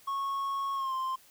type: tone with pitch glide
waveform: triangle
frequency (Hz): 1100 to 1047.3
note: C#6 to C6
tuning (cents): -14 to +1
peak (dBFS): -28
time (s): 0.07-1.16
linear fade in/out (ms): 10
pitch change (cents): -85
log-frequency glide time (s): 0.74-0.94
effects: white hiss -59 dBFS RMS until 1.3 s